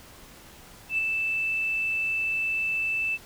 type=tone with ADSR envelope; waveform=sine; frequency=2642 Hz; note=E7; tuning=3 cents sharp; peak=-20 dBFS; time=0.89-3.18 s; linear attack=95 ms; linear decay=3 ms; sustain=-4 dB; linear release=39 ms; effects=tanh soft clip ceiling -16 dBFS + pink hiss -49 dBFS RMS until 3.25 s